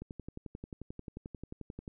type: click train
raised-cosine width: 3 ms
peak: -29 dBFS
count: 22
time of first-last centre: 0.02-1.878 s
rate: 11.3 Hz
effects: none